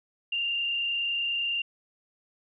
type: tone with frequency modulation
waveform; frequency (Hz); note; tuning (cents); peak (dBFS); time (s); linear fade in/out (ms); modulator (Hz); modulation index
sine; 2794; F7; 0; -26; 0.32-1.62; 5; 29.9; 1.4
effects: none